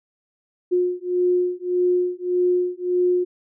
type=beating tone pair; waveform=sine; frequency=358.2 / 359.9 Hz; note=F4 / F#4; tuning=+44 / -48 cents; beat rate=1.7 Hz; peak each=-21 dBFS; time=0.71-3.25 s; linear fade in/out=20 ms; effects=none